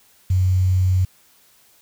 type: tone with quantisation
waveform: sine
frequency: 92.5 Hz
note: F#2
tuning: in tune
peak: -14 dBFS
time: 0.3-1.05 s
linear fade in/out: 5 ms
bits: 7
effects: white hiss -55 dBFS RMS until 1.81 s